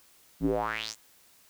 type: tone with band-pass filter sweep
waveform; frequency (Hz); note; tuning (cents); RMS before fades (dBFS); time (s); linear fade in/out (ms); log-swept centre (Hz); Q
square; 55; A1; 0; -30; 0.4-0.96; 50; 200 to 7900; 4.7
effects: white hiss -60 dBFS RMS until 1.49 s